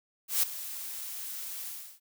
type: noise with ADSR envelope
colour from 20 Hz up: blue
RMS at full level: -24 dBFS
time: 0.28-2 s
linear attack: 150 ms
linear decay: 8 ms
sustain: -15 dB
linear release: 330 ms
effects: none